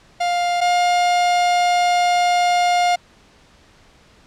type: tone pair in turn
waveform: 45% pulse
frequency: 703 / 708.7 Hz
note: F5 / F5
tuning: +11 / +25 cents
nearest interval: unison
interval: 14 cents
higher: second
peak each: -17 / -14 dBFS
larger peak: second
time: 0.2-0.61 / 0.61-2.96 s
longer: second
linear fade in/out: 10 ms
effects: pink hiss -51 dBFS RMS until 4.26 s + low-pass 6000 Hz 12 dB/octave